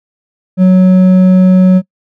sine tone with hard clipping, 185 Hz, F#3, in tune, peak -4 dBFS, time 0.57-1.82 s, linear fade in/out 50 ms, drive 5 dB, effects noise-tail reverb RT60 0.1 s tail -24 dB re dry

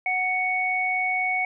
sine tone pair together, 740 / 2224 Hz, F#5 / C#7, 0 / +5 cents, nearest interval octave + perfect fifth, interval 1905 cents, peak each -27 / -23 dBFS, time 0.06-1.45 s, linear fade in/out 2 ms, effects none

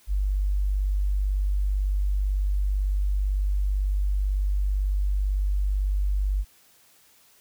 sine tone, 49 Hz, G1, in tune, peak -21 dBFS, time 0.07-6.45 s, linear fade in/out 50 ms, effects white hiss -58 dBFS RMS until 7.4 s

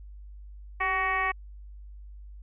sine tone with frequency modulation, 1500 Hz, F#6, 23 cents sharp, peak -24 dBFS, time 0.8-1.32 s, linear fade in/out 10 ms, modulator 370 Hz, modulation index 2.2, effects added 50 Hz sine -42 dBFS peak until 2.42 s

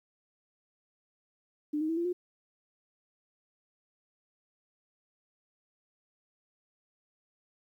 sine tone with pitch steps, 298.6 / 312.4 / 326.8 / 341.8 / 357.6 Hz, D4 / D#4 / E4 / F4 / F4, +29 / +7 / -15 / -37 / +41 cents, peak -28 dBFS, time 1.73-2.13 s, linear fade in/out 10 ms, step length 80 ms, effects 11-bit

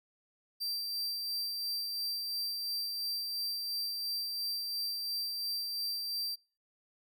45% pulse tone with tremolo, 4699 Hz, D8, in tune, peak -32 dBFS, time 0.6-6.36 s, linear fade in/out 20 ms, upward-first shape sine, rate 2.9 Hz, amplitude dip 30%, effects noise-tail reverb RT60 0.4 s tail -26 dB re dry

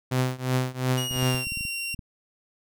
sawtooth tone with tremolo, 128.2 Hz, C3, 35 cents flat, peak -16 dBFS, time 0.11-1.46 s, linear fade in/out 10 ms, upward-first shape triangle, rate 2.8 Hz, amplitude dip 95%
sawtooth tone with pitch glide, 2880 to 2753 Hz, F#7 to F7, -47 to -25 cents, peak -26 dBFS, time 0.97-1.95 s, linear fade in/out 10 ms, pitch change -78 cents, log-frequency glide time 1.08-1.44 s
clicks, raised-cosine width 5 ms, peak -26 dBFS, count 11, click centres 1.111 / 1.162 / 1.228 / 1.346 / 1.47 / 1.521 / 1.573 / 1.609 / 1.652 / 1.944 / 1.992 s
effects none

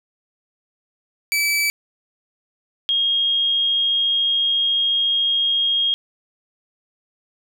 sawtooth / sine tone pair in turn, 2305 / 3253 Hz, D7 / G#7, -33 / -37 cents, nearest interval tritone, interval 596 cents, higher second, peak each -14 / -16 dBFS, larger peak first, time 1.32-1.7 / 2.89-5.94 s, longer second, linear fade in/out 0 ms, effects none

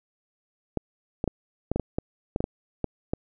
clicks, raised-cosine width 2 ms, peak -12 dBFS, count 12, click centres 0.773 / 1.241 / 1.277 / 1.716 / 1.76 / 1.797 / 1.985 / 2.361 / 2.405 / 2.441 / 2.843 / 3.135 s, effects none

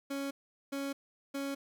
30% pulse tone bursts, 277.2 Hz, C#4, in tune, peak -32 dBFS, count 3, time 0.1-1.55 s, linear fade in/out 10 ms, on 210 ms, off 410 ms, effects none

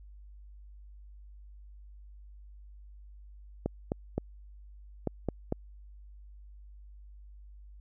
clicks, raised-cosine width 2 ms, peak -16 dBFS, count 6, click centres 3.66 / 3.919 / 4.18 / 5.073 / 5.287 / 5.524 s, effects added 50 Hz sine -48 dBFS peak until 7.8 s

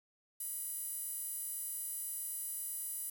sawtooth tone with high-pass filter, 987.8 Hz, B5, in tune, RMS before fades -41 dBFS, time 0.4-3.1 s, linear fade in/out 5 ms, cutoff 11000 Hz, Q 4.5, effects 10-bit

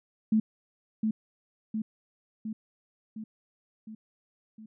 sine tone with echo, 218.2 Hz, A3, 14 cents flat, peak -20 dBFS, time 0.32-0.4 s, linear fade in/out 5 ms, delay 710 ms, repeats 6, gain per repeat -4 dB, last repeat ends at 4.66 s, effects none

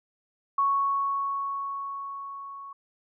sine tone with level ramp, 1108.7 Hz, C#6, in tune, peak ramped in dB -20 to -39 dBFS, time 0.58-2.73 s, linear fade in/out 5 ms, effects none

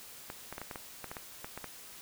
clicks, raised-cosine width 0.5 ms, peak -25 dBFS, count 12, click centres 0.301 / 0.526 / 0.581 / 0.616 / 0.712 / 0.758 / 1.043 / 1.115 / 1.168 / 1.445 / 1.576 / 1.643 s, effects white hiss -50 dBFS RMS until 2.01 s

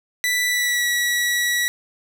sawtooth tone with pitch glide, 1975.5 to 1934.8 Hz, B6 to B6, 0 to -36 cents, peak -15 dBFS, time 0.24-1.68 s, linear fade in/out 0 ms, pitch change -36 cents, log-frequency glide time 0.48-0.86 s, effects none

